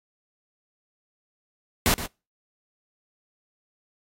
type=noise with echo; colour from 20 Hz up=pink; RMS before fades=-20 dBFS; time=1.86-1.94 s; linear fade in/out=0 ms; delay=120 ms; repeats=1; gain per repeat=-13 dB; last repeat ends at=2.06 s; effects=noise-tail reverb RT60 0.3 s tail -26 dB re dry + AAC 48 kbps